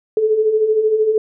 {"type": "beating tone pair", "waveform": "sine", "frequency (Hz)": [422.6, 435.6], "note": ["G#4", "A4"], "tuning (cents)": [30, -17], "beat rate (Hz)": 13, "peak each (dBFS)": [-21, -13], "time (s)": [0.17, 1.18], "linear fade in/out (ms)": 2, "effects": []}